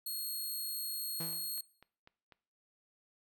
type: tone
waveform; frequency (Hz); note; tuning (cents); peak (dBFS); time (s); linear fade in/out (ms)
5% pulse; 4288; C8; +42; -30; 0.06-1.61; 5
type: tone with exponential decay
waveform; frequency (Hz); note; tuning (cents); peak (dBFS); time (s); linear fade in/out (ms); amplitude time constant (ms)
sawtooth; 164.81; E3; 0; -35; 1.2-1.57; 5; 79
type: click train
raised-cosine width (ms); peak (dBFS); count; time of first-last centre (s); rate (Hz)
0.3; -39; 5; 1.33-2.323; 4.03
effects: noise-tail reverb RT60 0.5 s tail -20 dB re dry